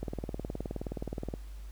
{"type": "click train", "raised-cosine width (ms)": 2, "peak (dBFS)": -22, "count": 26, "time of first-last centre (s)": [0.03, 1.339], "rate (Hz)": 19.1, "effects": ["added 50 Hz sine -41 dBFS peak until 1.71 s", "pink hiss -60 dBFS RMS until 1.71 s"]}